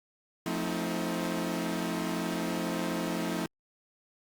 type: chord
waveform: sawtooth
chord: F dominant seventh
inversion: none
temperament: equal with one note detuned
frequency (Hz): 174.61 / 220 / 261.6 / 317.3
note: F3 / A3 / C4 / Eb4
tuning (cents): 0 / 0 / 0 / +34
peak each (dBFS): -31 / -32 / -34 / -31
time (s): 0.46-3.46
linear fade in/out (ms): 2
effects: Opus 48 kbps